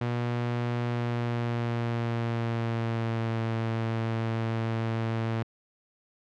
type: tone with pitch glide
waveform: sawtooth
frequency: 120 to 113.33 Hz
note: B2 to A#2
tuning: -49 to -48 cents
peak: -23 dBFS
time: 0.01-5.43 s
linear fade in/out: 5 ms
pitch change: -99 cents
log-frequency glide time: 0.87-3.43 s
effects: low-pass 3000 Hz 12 dB/octave